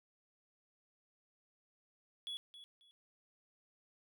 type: tone with echo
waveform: triangle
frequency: 3379 Hz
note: G#7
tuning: 29 cents sharp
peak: -39 dBFS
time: 2.27-2.37 s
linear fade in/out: 0 ms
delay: 270 ms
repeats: 2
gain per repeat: -12 dB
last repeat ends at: 2.91 s
effects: none